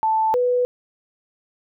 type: tone pair in turn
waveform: sine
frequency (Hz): 880 / 493.9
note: A5 / B4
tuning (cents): 0 / 0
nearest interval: minor seventh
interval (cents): 1000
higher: first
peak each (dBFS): -16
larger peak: neither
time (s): 0.03-0.34 / 0.34-0.65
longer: neither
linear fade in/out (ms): 0
effects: none